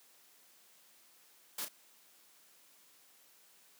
white noise with echo, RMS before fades -39 dBFS, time 1.58-1.65 s, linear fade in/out 5 ms, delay 35 ms, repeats 1, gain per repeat -8 dB, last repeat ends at 1.685 s, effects white hiss -64 dBFS RMS until 3.79 s + high-pass 200 Hz 12 dB/octave

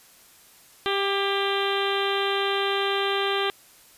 harmonic tone with a mistuned harmonic, 395.3 Hz, G4, 15 cents sharp, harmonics 1 / 2 / 3 / 4 / 5 / 6 / 7 / 8 / 9 / 10, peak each -26 / -31 / -30 / -33 / -35 / -36 / -36 / -31 / -34 / -38 dBFS, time 0.86-3.5 s, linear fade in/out 0 ms, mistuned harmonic 4, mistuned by +22 cents, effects white hiss -53 dBFS RMS until 3.97 s + resampled to 32000 Hz

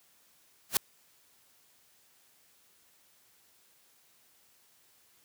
white noise with exponential growth, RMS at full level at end -20 dBFS, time 0.69-0.77 s, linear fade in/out 2 ms, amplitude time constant 16 ms, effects white hiss -65 dBFS RMS until 5.24 s + high-pass 60 Hz 12 dB/octave

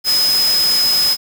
sine tone in noise, 5070 Hz, D#8, 32 cents sharp, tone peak -12 dBFS, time 0.04-1.17 s, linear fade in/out 50 ms, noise white, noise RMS -22 dBFS, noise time 0.04-1.17 s, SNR +7 dB, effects none

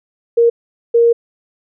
sine tone bursts at uneven times, 467.6 Hz, A#4, 5 cents sharp, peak -7 dBFS, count 2, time 0.37-0.5 / 0.94-1.13 s, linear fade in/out 10 ms, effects none

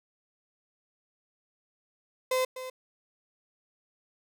35% pulse tone with echo, 514 Hz, C5, 31 cents flat, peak -23 dBFS, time 2.31-2.45 s, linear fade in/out 5 ms, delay 250 ms, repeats 1, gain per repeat -12 dB, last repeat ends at 2.7 s, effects none

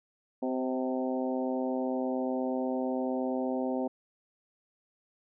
harmonic tone with a mistuned harmonic, 128.6 Hz, C3, 30 cents flat, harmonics 2 / 3 / 4 / 5 / 6 / 7, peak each -31 / -37 / -35 / -38 / -40 / -44 dBFS, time 0.42-3.88 s, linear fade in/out 10 ms, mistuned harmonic 4, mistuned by +25 cents, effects none

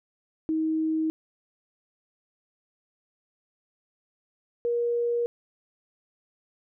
sine tone pair in turn, 316.8 / 474.7 Hz, D#4 / A#4, +31 / +31 cents, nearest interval perfect fifth, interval 700 cents, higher second, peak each -23 dBFS, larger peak neither, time 0.49-1.1 / 4.65-5.26 s, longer neither, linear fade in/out 0 ms, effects none

